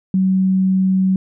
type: tone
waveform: sine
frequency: 188.8 Hz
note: F#3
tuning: 35 cents sharp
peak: -12 dBFS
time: 0.14-1.16 s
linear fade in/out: 2 ms
effects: none